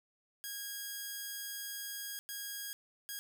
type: tone bursts at uneven times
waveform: 5% pulse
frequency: 1640 Hz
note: G#6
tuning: 22 cents flat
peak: -29 dBFS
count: 3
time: 0.44-2.19 / 2.29-2.73 / 3.09-3.19 s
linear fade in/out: 0 ms
effects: none